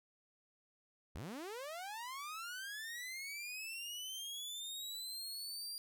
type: linear sweep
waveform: sawtooth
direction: up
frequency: 54.7 to 4792 Hz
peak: -40 dBFS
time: 1.15-5.78 s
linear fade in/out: 0 ms
effects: none